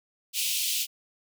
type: high-pass noise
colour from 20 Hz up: pink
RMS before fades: -28 dBFS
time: 0.33-0.87 s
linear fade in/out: 50 ms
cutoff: 2600 Hz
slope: 48 dB/octave
effects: none